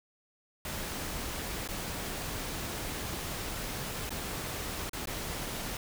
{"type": "noise with dropouts", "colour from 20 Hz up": "pink", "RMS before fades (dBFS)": -37, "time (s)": [0.65, 5.77], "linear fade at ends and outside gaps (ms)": 2, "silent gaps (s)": [[1.677, 1.687], [4.094, 4.105], [4.895, 4.932], [5.057, 5.072]], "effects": []}